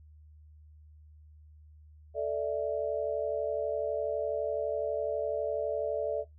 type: chord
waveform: sine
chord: A suspended fourth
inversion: none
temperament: equal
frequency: 440 / 587.3 / 659.3 Hz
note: A4 / D5 / E5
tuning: 0 / 0 / 0 cents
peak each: -34 / -32 / -34 dBFS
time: 2.14-6.25 s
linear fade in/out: 50 ms
effects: noise-tail reverb RT60 0.2 s tail -24 dB re dry + added 76 Hz sine -52 dBFS peak until 6.38 s